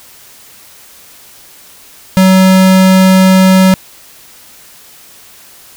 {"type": "tone", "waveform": "square", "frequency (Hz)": 188.2, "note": "F#3", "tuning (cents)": 30, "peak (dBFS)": -4, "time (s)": [2.17, 3.74], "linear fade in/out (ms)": 0, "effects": ["white hiss -38 dBFS RMS until 5.76 s"]}